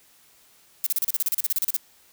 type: noise bursts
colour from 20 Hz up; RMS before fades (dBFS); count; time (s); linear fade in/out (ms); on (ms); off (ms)
violet; -23; 16; 0.84-1.765; 0; 25; 35
effects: white hiss -57 dBFS RMS until 2.12 s